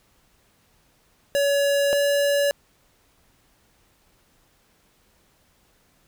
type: tone pair in turn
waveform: square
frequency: 565 / 569.3 Hz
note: C#5 / C#5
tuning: +33 / +46 cents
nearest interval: unison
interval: 13 cents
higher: second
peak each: -19 dBFS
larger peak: neither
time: 1.35-1.93 / 1.93-2.51 s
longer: neither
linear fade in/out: 0 ms
effects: pink hiss -62 dBFS RMS until 6.07 s